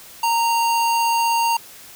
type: tone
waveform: square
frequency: 926 Hz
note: A#5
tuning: 12 cents flat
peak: -17 dBFS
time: 0.23-1.57 s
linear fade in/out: 5 ms
effects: white hiss -42 dBFS RMS until 1.95 s

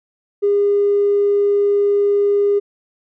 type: tone with tanh clipping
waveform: triangle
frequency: 405.9 Hz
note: G#4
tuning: 40 cents flat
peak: -12 dBFS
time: 0.42-2.6 s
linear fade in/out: 20 ms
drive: 4 dB
effects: none

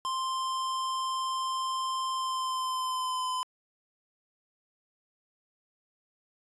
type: tone with pitch glide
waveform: square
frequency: 1046.5 to 1018.5 Hz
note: C6 to C6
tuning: 0 to -47 cents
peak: -30 dBFS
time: 0.05-3.43 s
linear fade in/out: 0 ms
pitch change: -47 cents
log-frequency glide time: 2.13-3.31 s
effects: resampled to 24000 Hz

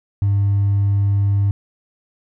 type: tone with hard clipping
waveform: triangle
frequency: 100 Hz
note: G2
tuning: 35 cents sharp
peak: -13 dBFS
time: 0.22-1.51 s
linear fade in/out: 0 ms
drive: 2 dB
effects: none

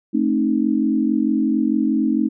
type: chord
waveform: sine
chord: A diminished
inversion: none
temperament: equal with one note detuned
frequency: 220 / 266.5 / 311.1 Hz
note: A3 / C4 / Eb4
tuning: 0 / +32 / 0 cents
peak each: -20 dBFS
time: 0.13-2.29 s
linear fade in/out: 20 ms
effects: none

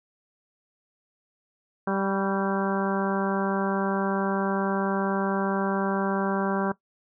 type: harmonic tone with a mistuned harmonic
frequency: 195.5 Hz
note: G3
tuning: 4 cents flat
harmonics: 1 / 2 / 3 / 4 / 5 / 6 / 7 / 8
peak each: -27 / -30 / -32 / -33 / -34 / -35 / -35 / -36 dBFS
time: 1.87-6.72 s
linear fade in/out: 5 ms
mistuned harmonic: 6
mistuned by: -44 cents
effects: noise-tail reverb RT60 0.1 s tail -18 dB re dry

